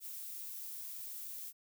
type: noise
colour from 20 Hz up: violet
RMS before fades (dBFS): -45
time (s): 0-1.53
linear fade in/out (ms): 50
effects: none